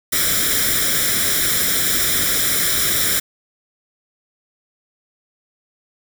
white noise with comb filter, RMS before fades -18 dBFS, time 0.12-3.2 s, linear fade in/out 10 ms, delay 0.55 ms, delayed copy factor +0.8, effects none

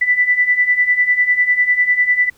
sine beating tone pair, 1975.5 / 1985.5 Hz, B6 / B6, 0 / +9 cents, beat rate 10 Hz, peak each -17 / -13 dBFS, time 0.01-2.3 s, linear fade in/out 10 ms, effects pink hiss -53 dBFS RMS until 2.37 s

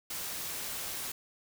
white noise, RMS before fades -38 dBFS, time 0.1-1.12 s, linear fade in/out 5 ms, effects none

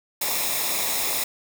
white noise with comb filter, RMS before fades -25 dBFS, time 0.21-1.24 s, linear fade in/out 5 ms, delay 0.66 ms, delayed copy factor -0.6, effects none

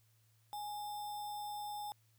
sine tone with sample-and-hold, 830 Hz, G#5, 1 cent flat, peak -40 dBFS, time 0.53-1.92 s, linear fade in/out 0 ms, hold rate 4410 Hz, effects added 111 Hz sine -69 dBFS peak until 2.18 s + white hiss -75 dBFS RMS until 2.18 s

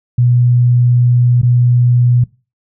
sine tone with dropouts, 122.3 Hz, B2, 16 cents flat, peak -7 dBFS, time 0.18-2.24 s, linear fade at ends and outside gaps 5 ms, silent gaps 1.416-1.43 s, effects noise-tail reverb RT60 0.3 s tail -21 dB re dry

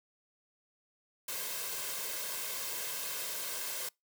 white noise with comb filter, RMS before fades -38 dBFS, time 1.28-3.89 s, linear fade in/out 5 ms, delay 1.9 ms, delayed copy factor +0.6, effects noise-tail reverb RT60 0.2 s tail -26 dB re dry + high-pass 200 Hz 12 dB/octave

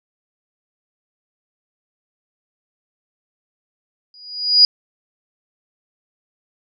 sine tone with exponential growth, 4900 Hz, D#8, 27 cents flat, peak -4 dBFS, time 4.14-4.65 s, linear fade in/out 1 ms, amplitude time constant 110 ms, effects none

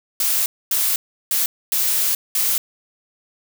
blue noise bursts at uneven times, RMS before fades -19 dBFS, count 5, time 0.2-0.46 / 0.71-0.96 / 1.31-1.46 / 1.72-2.15 / 2.35-2.58 s, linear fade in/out 2 ms, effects none

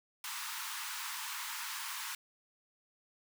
pink high-pass noise, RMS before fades -41 dBFS, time 0.24-2.15 s, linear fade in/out 2 ms, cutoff 880 Hz, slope 96 dB/octave, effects none

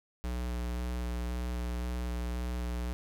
square tone with vibrato, 60.5 Hz, B1, 35 cents flat, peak -33 dBFS, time 0.24-2.93 s, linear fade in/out 0 ms, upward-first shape square, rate 1.9 Hz, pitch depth 13 cents each way, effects none

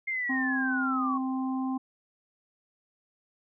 sine linear sweep, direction down, 2125 to 1085 Hz, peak -28 dBFS, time 0.07-1.18 s, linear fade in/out 10 ms
harmonic tone, 261.6 Hz, C4, in tune, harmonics 1 / 3 / 4, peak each -28 / -38 / -40 dBFS, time 0.29-1.78 s, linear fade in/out 10 ms
effects none

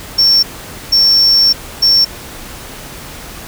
triangle tone bursts at uneven times, 5450 Hz, F8, 43 cents flat, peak -5 dBFS, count 3, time 0.18-0.43 / 0.92-1.53 / 1.82-2.05 s, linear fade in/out 10 ms, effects pink hiss -30 dBFS RMS until 3.47 s

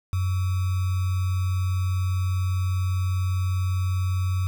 sine tone with sample-and-hold, 92.5 Hz, F#2, in tune, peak -21 dBFS, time 0.13-4.47 s, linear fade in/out 0 ms, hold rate 1225 Hz, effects none

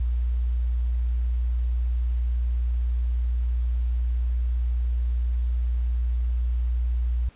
sine tone, 59.8 Hz, A#1, 45 cents sharp, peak -21 dBFS, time 0-7.29 s, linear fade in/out 5 ms, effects pink hiss -55 dBFS RMS until 7.35 s + resampled to 8000 Hz

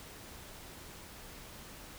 silence, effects pink hiss -50 dBFS RMS until 1.98 s

